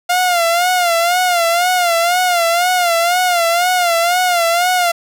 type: tone with vibrato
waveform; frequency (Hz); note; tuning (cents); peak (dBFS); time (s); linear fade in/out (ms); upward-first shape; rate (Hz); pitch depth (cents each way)
sawtooth; 701; F5; +6; -8; 0.09-4.92; 10; sine; 2; 81
effects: none